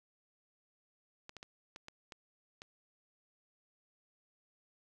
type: clicks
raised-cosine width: 0.2 ms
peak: -30 dBFS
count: 7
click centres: 1.294 / 1.367 / 1.429 / 1.761 / 1.884 / 2.122 / 2.619 s
effects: none